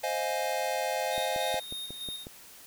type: chord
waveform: square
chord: F minor seventh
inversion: second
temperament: equal with one note detuned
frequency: 523.3 / 622.3 / 701.7 / 830.6 Hz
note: C5 / Eb5 / F5 / Ab5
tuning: 0 / 0 / +8 / 0 cents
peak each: -35 dBFS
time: 0.03-1.6 s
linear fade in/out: 10 ms
type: tone with tremolo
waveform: square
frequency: 3700 Hz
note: A#7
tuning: 14 cents flat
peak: -36 dBFS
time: 1.1-2.27 s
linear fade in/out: 50 ms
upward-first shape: square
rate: 3.3 Hz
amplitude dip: 45%
type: click train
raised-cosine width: 2 ms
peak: -28 dBFS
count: 7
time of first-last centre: 1.18-2.269 s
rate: 5.51 Hz
effects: white hiss -51 dBFS RMS until 2.66 s